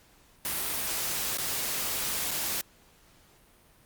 white noise with dropouts, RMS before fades -31 dBFS, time 0.45-2.61 s, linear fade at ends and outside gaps 0 ms, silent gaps 1.372-1.384 / 2.309-2.314 s, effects pink hiss -60 dBFS RMS until 3.85 s + Opus 48 kbps

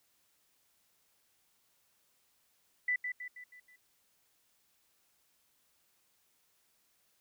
sine tone with echo, 1987 Hz, B6, 10 cents sharp, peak -28 dBFS, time 2.88-2.96 s, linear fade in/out 5 ms, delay 160 ms, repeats 5, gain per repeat -6 dB, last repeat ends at 3.76 s, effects white hiss -73 dBFS RMS until 7.2 s

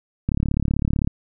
click train, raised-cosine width 5 ms, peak -8 dBFS, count 29, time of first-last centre 0.29-1.074 s, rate 35.7 Hz, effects none

